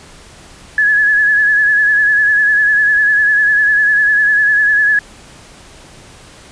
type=tone with vibrato; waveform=sine; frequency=1698 Hz; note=G#6; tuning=38 cents sharp; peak=-8 dBFS; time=0.78-4.99 s; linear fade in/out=2 ms; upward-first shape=sine; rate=10 Hz; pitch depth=42 cents each way; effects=pink hiss -39 dBFS RMS until 6.51 s + resampled to 22050 Hz